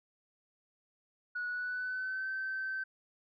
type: tone with pitch glide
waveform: sine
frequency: 1464 to 1544.8 Hz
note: F#6 to G6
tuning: -19 to -26 cents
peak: -33 dBFS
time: 1.35-2.84 s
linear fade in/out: 10 ms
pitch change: +93 cents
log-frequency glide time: 1.47-2.29 s
effects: tanh soft clip ceiling -30 dBFS